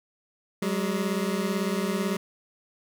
25% pulse beating tone pair, 188.6 / 206.6 Hz, F#3 / G#3, +33 / -9 cents, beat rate 18 Hz, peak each -24 / -25 dBFS, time 0.62-2.17 s, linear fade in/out 5 ms, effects none

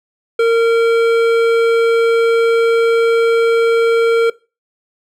sine tone with hard clipping, 460.1 Hz, A#4, 23 cents flat, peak -11 dBFS, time 0.39-4.3 s, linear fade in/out 5 ms, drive 12 dB, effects noise-tail reverb RT60 0.3 s tail -21 dB re dry

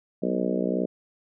harmonic tone with a mistuned harmonic, 61.74 Hz, B1, in tune, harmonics 3 / 4 / 5 / 6 / 7 / 8 / 9 / 10, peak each -29 / -30 / -31 / -32 / -32 / -33 / -34 / -34 dBFS, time 0.22-0.86 s, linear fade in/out 10 ms, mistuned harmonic 3, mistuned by +43 cents, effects none

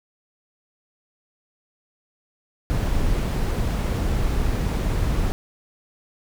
brown noise, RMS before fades -22 dBFS, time 2.7-5.32 s, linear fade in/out 0 ms, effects none

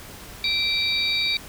sine tone cluster, 2339 / 3796 / 4577 Hz, D7 / A#7 / D8, -8 / +31 / -45 cents, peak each -25 / -24 / -26 dBFS, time 0.44-1.37 s, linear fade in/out 2 ms, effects pink hiss -41 dBFS RMS until 1.48 s

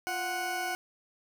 20% pulse tone pair together, 349.2 / 739 Hz, F4 / F#5, 0 / -2 cents, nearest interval octave + minor second, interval 1298 cents, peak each -34 / -27 dBFS, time 0.07-0.75 s, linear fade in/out 0 ms, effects none

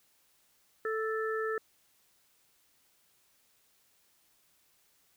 harmonic tone, 440 Hz, A4, in tune, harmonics 1 / 3 / 4, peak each -32 / -37 / -38 dBFS, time 0.85-1.58 s, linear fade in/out 2 ms, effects white hiss -69 dBFS RMS until 5.16 s

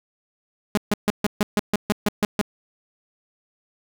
sawtooth tone bursts, 208 Hz, G#3, 3 cents sharp, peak -13 dBFS, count 11, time 0.75-2.414 s, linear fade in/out 0 ms, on 24 ms, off 140 ms, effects none

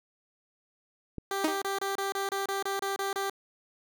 click, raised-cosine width 3 ms, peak -24 dBFS, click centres 1.183 s
15% pulse tone bursts, 393 Hz, G4, 4 cents sharp, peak -23 dBFS, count 12, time 1.31-3.298 s, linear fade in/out 2 ms, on 140 ms, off 28 ms
sawtooth tone with exponential decay, 312.9 Hz, D#4, 10 cents sharp, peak -18 dBFS, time 1.44-1.63 s, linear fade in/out 5 ms, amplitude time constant 40 ms
effects none

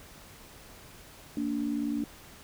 sine tone pair together, 230 / 289.8 Hz, A#3 / D4, -23 / -23 cents, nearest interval major third, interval 400 cents, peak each -32 / -30 dBFS, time 1.37-2.04 s, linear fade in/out 2 ms, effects pink hiss -51 dBFS RMS until 2.43 s

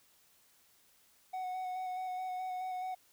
triangle tone with vibrato, 740 Hz, F#5, in tune, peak -34 dBFS, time 1.33-2.95 s, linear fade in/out 10 ms, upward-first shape square, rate 4.7 Hz, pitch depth 14 cents each way, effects white hiss -67 dBFS RMS until 3.12 s

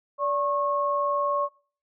sine tone pair together, 578 / 1091.1 Hz, D5 / C#6, -28 / -28 cents, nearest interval major seventh, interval 1100 cents, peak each -26 / -25 dBFS, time 0.18-1.49 s, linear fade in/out 50 ms, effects noise-tail reverb RT60 0.4 s tail -20 dB re dry

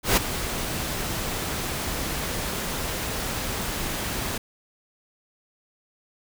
pink noise with ADSR envelope, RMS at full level -17 dBFS, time 0.03-4.38 s, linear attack 140 ms, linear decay 11 ms, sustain -12 dB, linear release 6 ms, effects none

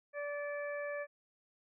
harmonic tone, 580 Hz, D5, 22 cents flat, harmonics 1 / 2 / 3 / 4, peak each -38 / -49 / -44 / -50 dBFS, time 0.13-1.07 s, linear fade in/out 50 ms, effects none

